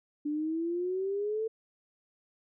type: exponential sweep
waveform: sine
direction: up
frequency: 292 to 448.9 Hz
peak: -29 dBFS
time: 0.25-1.48 s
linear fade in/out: 10 ms
effects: none